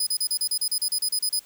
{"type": "tone bursts", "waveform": "20% pulse", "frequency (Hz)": 5000, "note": "D#8", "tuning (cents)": 8, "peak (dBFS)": -16, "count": 14, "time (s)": [0, 1.394], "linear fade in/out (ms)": 5, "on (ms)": 68, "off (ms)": 34, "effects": ["white hiss -53 dBFS RMS until 1.45 s"]}